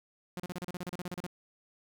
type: tone bursts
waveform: sawtooth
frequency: 178.8 Hz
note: F3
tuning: 41 cents sharp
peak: -32 dBFS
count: 15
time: 0.37-1.265 s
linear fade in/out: 0 ms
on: 27 ms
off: 35 ms
effects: none